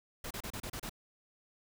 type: noise bursts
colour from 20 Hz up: pink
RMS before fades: -41 dBFS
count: 7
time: 0.24-0.895 s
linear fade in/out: 5 ms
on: 67 ms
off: 31 ms
effects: none